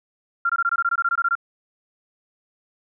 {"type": "tone bursts", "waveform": "sine", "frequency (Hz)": 1383, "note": "F6", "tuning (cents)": -17, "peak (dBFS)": -17, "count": 14, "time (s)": [0.45, 1.353], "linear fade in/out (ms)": 5, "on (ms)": 45, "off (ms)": 21, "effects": []}